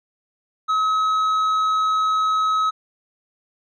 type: tone with tanh clipping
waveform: sine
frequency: 1280 Hz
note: D#6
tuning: 49 cents sharp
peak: -18 dBFS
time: 0.68-2.71 s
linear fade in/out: 20 ms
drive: 6 dB
effects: none